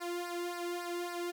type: tone with flanger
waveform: sawtooth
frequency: 349.2 Hz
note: F4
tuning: in tune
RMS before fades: -38 dBFS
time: 0-1.32 s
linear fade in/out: 20 ms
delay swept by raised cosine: 0.29 to 1.29 ms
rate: 3.6 Hz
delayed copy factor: -0.85
effects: none